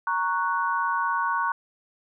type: chord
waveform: sine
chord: F# major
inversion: first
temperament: equal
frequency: 932.3 / 1108.7 / 1480 Hz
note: A#5 / C#6 / F#6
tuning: 0 / 0 / 0 cents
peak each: -27 / -26 / -28 dBFS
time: 0.07-1.52 s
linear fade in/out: 2 ms
effects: none